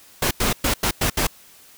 pink noise bursts at uneven times, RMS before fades -20 dBFS, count 6, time 0.22-0.31 / 0.4-0.53 / 0.64-0.74 / 0.83-0.91 / 1.01-1.1 / 1.17-1.27 s, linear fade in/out 5 ms, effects white hiss -49 dBFS RMS until 1.77 s

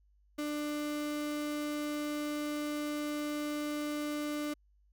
35% pulse tone, 296.8 Hz, D4, 18 cents sharp, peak -32 dBFS, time 0.38-4.54 s, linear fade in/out 10 ms, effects added 50 Hz sine -64 dBFS peak until 4.92 s

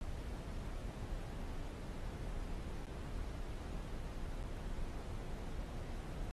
brown noise with dropouts, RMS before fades -43 dBFS, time 0.01-6.31 s, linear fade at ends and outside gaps 0 ms, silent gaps 2.853-2.868 / 4.428-4.438 s, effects AAC 32 kbps

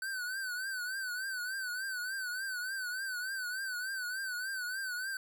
square tone with vibrato, 1518 Hz, F#6, 44 cents sharp, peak -36 dBFS, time 0.02-5.17 s, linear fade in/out 2 ms, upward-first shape triangle, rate 3.4 Hz, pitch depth 100 cents each way, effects none

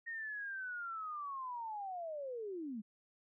sine linear sweep, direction down, 1864.7 to 199.7 Hz, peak -40 dBFS, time 0.06-2.82 s, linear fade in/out 20 ms, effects none

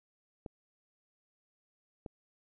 clicks, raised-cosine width 2 ms, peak -28 dBFS, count 2, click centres 0.462 / 2.062 s, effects none

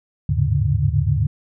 sine tone cluster, 78.4 / 99.9 / 108.6 / 138.4 / 145.6 Hz, D#2 / G2 / A2 / C#3 / D3, +14 / +33 / -22 / -2 / -15 cents, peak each -22 dBFS, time 0.29-1.27 s, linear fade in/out 5 ms, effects none

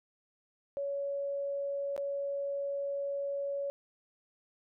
sine tone with dropouts, 561 Hz, C#5, 21 cents sharp, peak -32 dBFS, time 0.77-3.7 s, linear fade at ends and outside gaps 0 ms, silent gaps 1.964-1.978 s, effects none

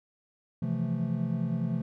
triangle chord, F major seventh, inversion second, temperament equal, 130.81 / 164.81 / 174.61 / 220 Hz, C3 / E3 / F3 / A3, 0 / 0 / 0 / 0 cents, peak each -31 dBFS, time 0.62-1.82 s, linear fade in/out 5 ms, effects none

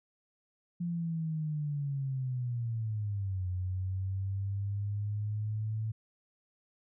sine linear two-way sweep, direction down then up, 174.61 to 90.7 to 110.5 Hz, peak -31 dBFS, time 0.8-5.92 s, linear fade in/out 10 ms, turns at 3.48 s, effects none

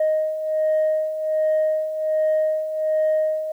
sine beating tone pair, 622 / 623.3 Hz, D#5 / D#5, -1 / +3 cents, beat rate 1.3 Hz, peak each -24 / -18 dBFS, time 0-3.52 s, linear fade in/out 5 ms, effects tanh soft clip ceiling -14 dBFS + 9-bit

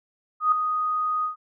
sine tone with ADSR envelope, 1244.5 Hz, D#6, in tune, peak -14 dBFS, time 0.4-1.36 s, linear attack 120 ms, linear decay 3 ms, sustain -8 dB, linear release 120 ms, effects none

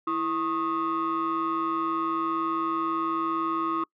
sine tone cluster, 329 / 1090 / 1248 Hz, E4 / C#6 / D#6, -3 / -29 / +5 cents, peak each -28 dBFS, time 0.07-3.84 s, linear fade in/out 5 ms, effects noise-tail reverb RT60 0.1 s tail -25 dB re dry + tanh soft clip ceiling -20 dBFS

